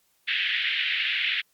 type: band-pass noise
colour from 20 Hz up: white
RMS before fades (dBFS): -26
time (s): 0.27-1.42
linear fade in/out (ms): 20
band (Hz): 1700 to 3400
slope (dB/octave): 48
effects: white hiss -67 dBFS RMS until 1.53 s + MP3 96 kbps